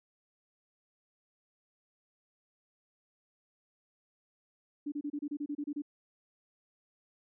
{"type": "tone bursts", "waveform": "sine", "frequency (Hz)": 291.6, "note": "D4", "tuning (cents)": -12, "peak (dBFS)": -33, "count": 11, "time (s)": [4.86, 5.821], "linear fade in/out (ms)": 10, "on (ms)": 61, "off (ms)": 29, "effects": []}